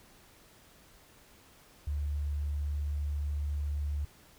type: tone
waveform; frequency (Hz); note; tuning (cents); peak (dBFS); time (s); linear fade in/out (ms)
sine; 73; D2; -10; -30; 1.87-4.05; 5
effects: pink hiss -59 dBFS RMS until 4.38 s